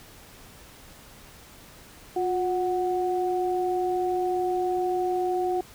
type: tone pair together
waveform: sine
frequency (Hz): 358.2 / 738.7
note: F4 / F#5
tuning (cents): +44 / -3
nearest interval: octave + minor second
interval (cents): 1253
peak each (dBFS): -25 / -27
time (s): 2.16-5.61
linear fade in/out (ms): 5
effects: pink hiss -49 dBFS RMS until 5.74 s

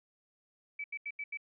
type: tone bursts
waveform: sine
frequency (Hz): 2300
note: D7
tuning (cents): -37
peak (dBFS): -36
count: 5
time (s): 0.79-1.373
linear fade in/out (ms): 5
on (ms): 51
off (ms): 82
effects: none

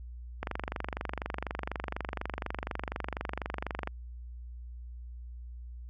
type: click train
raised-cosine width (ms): 0.5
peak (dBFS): -18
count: 84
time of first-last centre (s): 0.43-3.874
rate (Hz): 24.1
effects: added 60 Hz sine -41 dBFS peak until 5.89 s

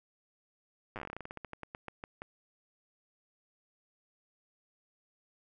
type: slowing click train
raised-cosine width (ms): 0.5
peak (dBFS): -26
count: 23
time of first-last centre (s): 0.96-2.219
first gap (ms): 8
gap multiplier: 1.16
effects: none

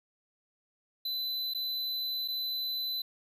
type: tone with dropouts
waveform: square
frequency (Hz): 4014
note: B7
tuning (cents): +27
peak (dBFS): -32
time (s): 1.05-3.02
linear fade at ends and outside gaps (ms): 5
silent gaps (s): 1.537-1.547 / 2.278-2.283
effects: none

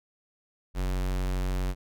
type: tone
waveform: square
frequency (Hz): 46.23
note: F#1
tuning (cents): -1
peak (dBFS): -27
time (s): 0.74-1.75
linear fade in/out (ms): 50
effects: none

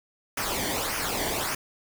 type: noise with flanger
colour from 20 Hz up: pink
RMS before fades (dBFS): -29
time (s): 0.37-1.55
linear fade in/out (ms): 5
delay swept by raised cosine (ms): 0.25 to 0.78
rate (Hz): 1.7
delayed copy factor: -0.65
effects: none

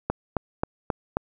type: click train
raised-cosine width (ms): 1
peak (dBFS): -9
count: 5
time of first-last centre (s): 0.1-1.17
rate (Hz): 3.74
effects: none

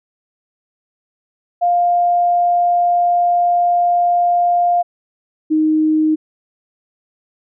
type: tone pair in turn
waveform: sine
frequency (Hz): 702 / 311.2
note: F5 / D#4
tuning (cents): +9 / 0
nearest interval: octave + major second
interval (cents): 1409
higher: first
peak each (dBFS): -11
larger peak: neither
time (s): 1.61-4.83 / 5.5-6.16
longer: first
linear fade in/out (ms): 20
effects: none

